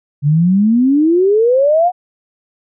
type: exponential sweep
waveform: sine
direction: up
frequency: 139.6 to 740 Hz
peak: -8 dBFS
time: 0.22-1.92 s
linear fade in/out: 50 ms
effects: none